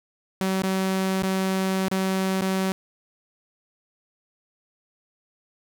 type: tone with dropouts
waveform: sawtooth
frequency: 190 Hz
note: F#3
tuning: 46 cents sharp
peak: -18 dBFS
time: 0.41-2.72 s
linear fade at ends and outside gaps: 0 ms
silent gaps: 0.621-0.635 / 1.223-1.234 / 1.884-1.914 / 2.411-2.419 s
effects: none